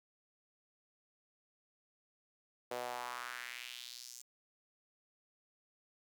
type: tone with high-pass filter sweep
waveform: sawtooth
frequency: 122.7 Hz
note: B2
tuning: 11 cents flat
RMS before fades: -45 dBFS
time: 2.71-4.22 s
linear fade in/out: 5 ms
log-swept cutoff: 520 to 6900 Hz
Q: 2.5
effects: none